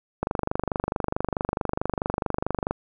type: click train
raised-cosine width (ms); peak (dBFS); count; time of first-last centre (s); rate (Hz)
1; -10; 62; 0.23-2.71; 24.6
effects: none